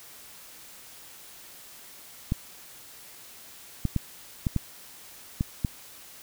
clicks, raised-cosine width 5 ms, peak -12 dBFS, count 7, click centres 2.321 / 3.853 / 3.963 / 4.468 / 4.563 / 5.409 / 5.648 s, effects white hiss -48 dBFS RMS until 6.22 s

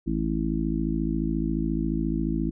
harmonic tone, 54.3 Hz, A1, 22 cents flat, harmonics 1 / 3 / 4 / 5 / 6, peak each -30 / -30 / -30 / -30 / -30 dBFS, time 0.06-2.51 s, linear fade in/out 20 ms, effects none

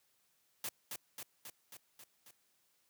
white noise with echo, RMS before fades -40 dBFS, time 0.64-0.69 s, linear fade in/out 2 ms, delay 270 ms, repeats 6, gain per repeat -3 dB, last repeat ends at 2.31 s, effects white hiss -75 dBFS RMS until 2.89 s + high-pass 80 Hz 12 dB/octave

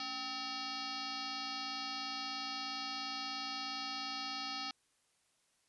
sine tone with frequency modulation, 2795 Hz, F7, 1 cent sharp, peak -38 dBFS, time 0-4.71 s, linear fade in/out 2 ms, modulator 503 Hz, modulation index 4.6, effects white hiss -75 dBFS RMS until 5.68 s + resampled to 24000 Hz

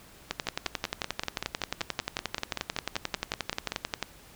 two click trains, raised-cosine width 0.2 ms, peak -13 / -11 dBFS, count 18 / 43, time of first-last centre 0.47-3.72 / 0.31-4.027 s, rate 5.23 / 11.3 Hz, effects pink hiss -53 dBFS RMS until 4.35 s

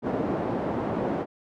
pink band-pass noise, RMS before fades -28 dBFS, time 0.02-1.26 s, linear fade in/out 50 ms, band 200 to 700 Hz, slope 12 dB/octave, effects none

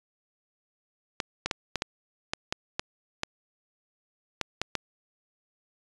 clicks, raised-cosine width 0.2 ms, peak -10 dBFS, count 12, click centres 1.202 / 1.46 / 1.512 / 1.757 / 1.821 / 2.335 / 2.525 / 2.795 / 3.234 / 4.413 / 4.616 / 4.753 s, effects resampled to 22050 Hz

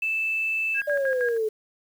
sine tone, 2637 Hz, E7, in tune, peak -23 dBFS, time 0.02-0.81 s, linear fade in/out 5 ms
sine tone with tremolo, 1632 Hz, G#6, 31 cents flat, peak -25 dBFS, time 0.74-1.38 s, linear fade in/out 50 ms, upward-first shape square, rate 6.4 Hz, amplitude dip 75%
sine exponential sweep, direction down, 595 to 426.5 Hz, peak -22 dBFS, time 0.87-1.49 s, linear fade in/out 10 ms
effects 8-bit

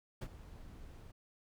brown noise with ADSR envelope, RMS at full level -37 dBFS, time 0.21-1.12 s, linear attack 9 ms, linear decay 54 ms, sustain -15 dB, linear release 13 ms, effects none

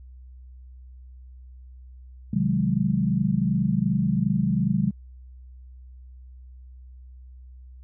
sine chord, Ab dominant seventh, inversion first, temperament equal, 130.81 / 155.56 / 185 / 207.7 Hz, C3 / Eb3 / Gb3 / Ab3, 0 / 0 / 0 / 0 cents, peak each -27 / -27 / -24 / -25 dBFS, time 2.33-4.91 s, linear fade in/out 5 ms, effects added 63 Hz sine -42 dBFS peak until 7.83 s

